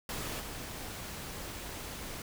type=noise with level steps; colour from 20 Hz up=pink; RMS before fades=-38 / -42 dBFS; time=0.09-2.22 s; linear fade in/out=2 ms; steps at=0.39 s; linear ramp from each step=20 ms; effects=none